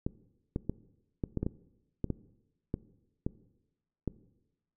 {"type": "clicks", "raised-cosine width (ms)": 3, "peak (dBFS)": -18, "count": 12, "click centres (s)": [0.065, 0.561, 0.696, 1.238, 1.373, 1.43, 1.465, 2.043, 2.103, 2.741, 3.265, 4.077], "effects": ["noise-tail reverb RT60 1.0 s tail -19 dB re dry"]}